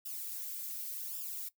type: noise with flanger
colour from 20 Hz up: violet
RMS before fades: -41 dBFS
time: 0.05-1.49 s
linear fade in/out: 10 ms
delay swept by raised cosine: 0.47 to 3.17 ms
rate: 0.89 Hz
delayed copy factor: -0.95
effects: noise-tail reverb RT60 0.1 s tail -18 dB re dry